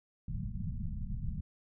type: low-pass noise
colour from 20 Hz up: pink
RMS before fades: -37 dBFS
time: 0.28-1.41 s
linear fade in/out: 5 ms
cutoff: 220 Hz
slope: 96 dB/octave
effects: none